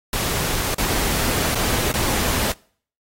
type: noise with dropouts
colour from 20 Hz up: pink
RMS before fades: -22 dBFS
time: 0.13-2.52 s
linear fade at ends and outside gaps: 2 ms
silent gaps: 0.746-0.782 / 1.549-1.554 / 1.918-1.939 s
effects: noise-tail reverb RT60 0.5 s tail -24 dB re dry + AAC 48 kbps